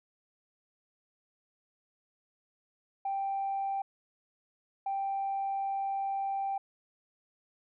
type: tone bursts at uneven times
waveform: sine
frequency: 785 Hz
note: G5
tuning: 2 cents sharp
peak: -29 dBFS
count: 2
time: 3.05-3.82 / 4.86-6.58 s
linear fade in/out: 5 ms
effects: tanh soft clip ceiling -26 dBFS